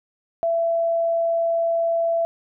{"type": "tone", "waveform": "sine", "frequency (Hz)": 669, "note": "E5", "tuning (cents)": 25, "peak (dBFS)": -18, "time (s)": [0.43, 2.25], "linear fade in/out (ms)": 0, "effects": []}